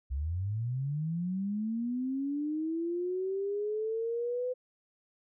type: linear sweep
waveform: sine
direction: up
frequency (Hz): 62.9 to 507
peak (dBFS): -30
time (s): 0.1-4.54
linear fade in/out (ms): 20
effects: none